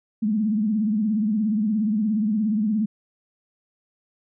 sine tone with vibrato, 213.6 Hz, G#3, 49 cents sharp, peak -19 dBFS, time 0.22-2.86 s, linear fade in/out 10 ms, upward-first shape triangle, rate 17 Hz, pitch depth 130 cents each way, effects none

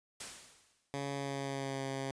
white noise with exponential decay, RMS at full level -41 dBFS, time 0.2-0.94 s, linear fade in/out 5 ms, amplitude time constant 160 ms
10% pulse tone with pitch glide, 140 to 135.23 Hz, C#3 to C#3, +18 to -43 cents, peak -28 dBFS, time 0.94-2.11 s, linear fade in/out 0 ms, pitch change -61 cents, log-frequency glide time 1.12-1.82 s
effects resampled to 22050 Hz

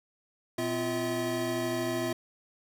square tone cluster, 119.4 / 254.1 / 345.2 / 645 Hz, A#2 / B3 / F4 / E5, +42 / +49 / -20 / -38 cents, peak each -40 / -36 / -33 / -35 dBFS, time 0.58-2.13 s, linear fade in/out 5 ms, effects none

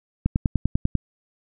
click train, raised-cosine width 5 ms, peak -7 dBFS, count 8, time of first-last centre 0.26-0.953 s, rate 10.1 Hz, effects none

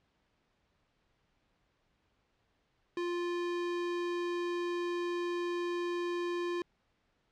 square tone, 349.2 Hz, F4, in tune, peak -33 dBFS, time 2.97-6.62 s, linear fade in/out 2 ms, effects pink hiss -75 dBFS RMS until 7.31 s + low-pass 4000 Hz 12 dB/octave

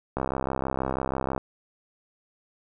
click train, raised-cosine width 1 ms, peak -13 dBFS, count 81, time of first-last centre 0.17-1.378 s, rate 66.2 Hz, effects none

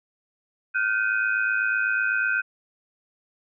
sine tone cluster, 1425 / 1533 / 2498 Hz, F6 / G6 / D#7, +34 / -39 / +6 cents, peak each -26 / -23 / -30 dBFS, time 0.74-2.42 s, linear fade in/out 20 ms, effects none

